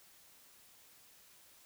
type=silence; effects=white hiss -62 dBFS RMS until 1.65 s